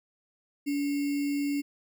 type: tone with sample-and-hold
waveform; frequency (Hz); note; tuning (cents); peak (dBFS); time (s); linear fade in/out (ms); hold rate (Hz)
sine; 285.6; D4; -48; -26; 0.66-1.62; 20; 2450
effects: none